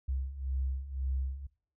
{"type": "beating tone pair", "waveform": "sine", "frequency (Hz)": [65, 66.9], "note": ["C2", "C2"], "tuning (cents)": [-11, 39], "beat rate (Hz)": 1.9, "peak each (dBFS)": [-37, -33], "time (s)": [0.08, 1.47], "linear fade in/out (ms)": 10, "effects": ["noise-tail reverb RT60 0.5 s tail -22 dB re dry"]}